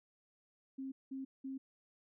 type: tone bursts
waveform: sine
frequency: 267.3 Hz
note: C4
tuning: 37 cents sharp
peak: -40 dBFS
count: 3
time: 0.78-1.58 s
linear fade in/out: 10 ms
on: 140 ms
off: 190 ms
effects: none